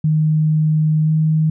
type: tone with pitch glide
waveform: sine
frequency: 155.1 to 156.81 Hz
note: D#3 to D#3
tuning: -5 to +14 cents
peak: -12 dBFS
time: 0.04-1.5 s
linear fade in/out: 5 ms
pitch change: +19 cents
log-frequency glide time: 1.04-1.1 s
effects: none